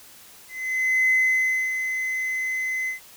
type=tone with ADSR envelope; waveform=triangle; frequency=2041 Hz; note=C7; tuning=44 cents flat; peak=-13 dBFS; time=0.48-3 s; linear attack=630 ms; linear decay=600 ms; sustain=-9 dB; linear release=120 ms; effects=tanh soft clip ceiling -13 dBFS + white hiss -48 dBFS RMS until 3.16 s